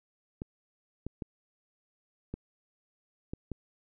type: clicks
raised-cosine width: 3 ms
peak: -23 dBFS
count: 6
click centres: 0.419 / 1.066 / 1.222 / 2.34 / 3.335 / 3.517 s
effects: none